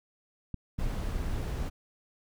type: clicks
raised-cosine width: 5 ms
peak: -23 dBFS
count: 2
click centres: 0.543 / 0.789 s
type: noise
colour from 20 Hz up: brown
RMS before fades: -32 dBFS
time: 0.78-1.7 s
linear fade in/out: 20 ms
effects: none